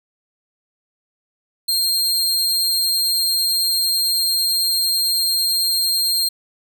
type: tone with amplitude modulation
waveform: sawtooth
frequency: 4203 Hz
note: C8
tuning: 7 cents sharp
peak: -12 dBFS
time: 1.68-6.29 s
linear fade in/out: 10 ms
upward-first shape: sine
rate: 178 Hz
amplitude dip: 35%
effects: none